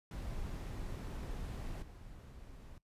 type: noise with level steps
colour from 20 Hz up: brown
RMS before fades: -42 / -52 dBFS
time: 0.11-2.78 s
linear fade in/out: 2 ms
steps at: 1.82 s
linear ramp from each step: 5 ms
effects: noise-tail reverb RT60 0.1 s tail -19 dB re dry + resampled to 32000 Hz